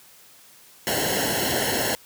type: noise with comb filter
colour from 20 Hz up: pink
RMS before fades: -24 dBFS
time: 0.87-1.95 s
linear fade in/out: 0 ms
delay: 0.83 ms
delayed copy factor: -0.9
effects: white hiss -51 dBFS RMS until 2.05 s + high-pass 60 Hz 12 dB/octave